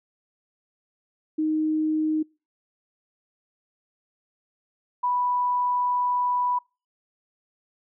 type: tone pair in turn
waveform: sine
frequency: 311.1 / 985.9 Hz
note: D#4 / B5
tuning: 0 / -3 cents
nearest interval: octave + minor sixth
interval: 1997 cents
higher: second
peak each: -21 dBFS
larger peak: neither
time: 1.38-2.23 / 5.03-6.59 s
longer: second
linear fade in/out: 10 ms
effects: noise-tail reverb RT60 0.3 s tail -26 dB re dry